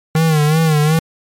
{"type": "tone with vibrato", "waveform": "square", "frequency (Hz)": 155.56, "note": "D#3", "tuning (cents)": 0, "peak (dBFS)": -11, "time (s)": [0.15, 0.99], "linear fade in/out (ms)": 2, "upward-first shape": "sine", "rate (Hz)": 2.7, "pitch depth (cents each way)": 81, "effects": ["MP3 64 kbps"]}